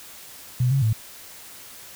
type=tone with pitch steps; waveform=sine; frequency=125 / 136.6 / 110.6 Hz; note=B2 / C#3 / A2; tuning=+21 / -25 / +9 cents; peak=-17 dBFS; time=0.6-0.93 s; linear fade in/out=5 ms; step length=110 ms; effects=white hiss -43 dBFS RMS until 1.95 s